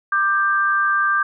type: tone pair together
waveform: sine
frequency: 1186 / 1576.5 Hz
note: D6 / G6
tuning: +17 / +9 cents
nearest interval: perfect fourth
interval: 492 cents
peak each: -18 dBFS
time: 0.12-1.23 s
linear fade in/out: 5 ms
effects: none

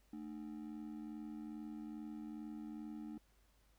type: ring-modulated tone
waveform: triangle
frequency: 261.9 Hz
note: C4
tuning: 2 cents sharp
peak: -40 dBFS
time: 0.13-3.18 s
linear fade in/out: 2 ms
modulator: 41.2 Hz
effects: added 50 Hz sine -70 dBFS peak until 3.78 s + pink hiss -75 dBFS RMS until 3.78 s

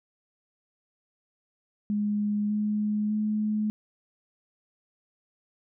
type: tone with pitch steps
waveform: sine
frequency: 207.7 / 210.4 / 213 Hz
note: G#3 / G#3 / G#3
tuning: 0 / +23 / +44 cents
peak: -24 dBFS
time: 1.9-3.7 s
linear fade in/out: 0 ms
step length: 600 ms
effects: none

